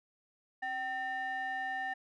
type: ring-modulated tone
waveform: triangle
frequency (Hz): 520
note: C5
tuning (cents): -11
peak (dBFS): -29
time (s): 0.62-1.94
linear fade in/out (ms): 10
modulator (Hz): 1290
effects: none